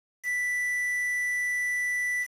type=tone with quantisation; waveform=triangle; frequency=1975.5 Hz; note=B6; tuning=in tune; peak=-24 dBFS; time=0.23-2.27 s; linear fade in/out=50 ms; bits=7; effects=resampled to 32000 Hz